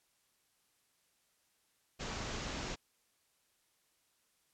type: low-pass noise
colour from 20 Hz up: pink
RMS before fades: -41 dBFS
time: 1.99-2.76 s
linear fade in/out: 20 ms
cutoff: 7400 Hz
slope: 96 dB/octave
effects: white hiss -75 dBFS RMS until 4.53 s + low-pass 12000 Hz 12 dB/octave